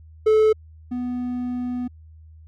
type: tone pair in turn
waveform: triangle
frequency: 433.7 / 247.3 Hz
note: A4 / B3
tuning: -25 / +3 cents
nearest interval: minor seventh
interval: 972 cents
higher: first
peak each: -11 / -22 dBFS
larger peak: first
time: 0.26-0.53 / 0.91-1.88 s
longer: second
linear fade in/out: 10 ms
effects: added 79 Hz sine -43 dBFS peak until 2.47 s